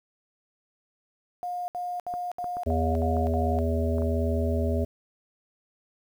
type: tone bursts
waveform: sine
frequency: 713 Hz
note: F5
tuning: 36 cents sharp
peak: -29 dBFS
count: 7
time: 1.43-3.588 s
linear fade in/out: 0 ms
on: 250 ms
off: 68 ms
type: clicks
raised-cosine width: 1 ms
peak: -25 dBFS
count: 6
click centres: 2.139 / 2.443 / 2.569 / 3.168 / 3.983 / 4.021 s
type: harmonic tone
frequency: 81.5 Hz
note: E2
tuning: 19 cents flat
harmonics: 1 / 3 / 5 / 7 / 8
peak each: -25 / -30 / -32 / -33 / -34 dBFS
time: 2.66-4.85 s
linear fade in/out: 10 ms
effects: 9-bit